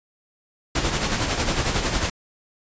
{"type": "noise with tremolo", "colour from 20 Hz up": "pink", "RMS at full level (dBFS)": -21, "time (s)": [0.75, 2.1], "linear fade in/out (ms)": 5, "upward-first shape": "sine", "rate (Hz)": 11, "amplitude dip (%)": 50, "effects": ["resampled to 16000 Hz"]}